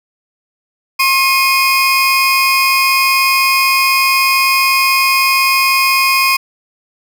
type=tone pair together; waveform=30% pulse; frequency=1074.1 / 2489 Hz; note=C6 / D#7; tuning=+45 / 0 cents; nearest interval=octave + minor third; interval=1455 cents; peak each=-10 dBFS; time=0.99-6.37 s; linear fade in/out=10 ms; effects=none